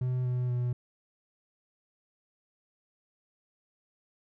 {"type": "tone with pitch steps", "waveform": "triangle", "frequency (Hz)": [126.5, 124.69, 122.9], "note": ["B2", "B2", "B2"], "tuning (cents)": [42, 17, -8], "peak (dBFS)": -25, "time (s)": [0.01, 0.73], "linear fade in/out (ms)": 5, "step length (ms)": 240, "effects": []}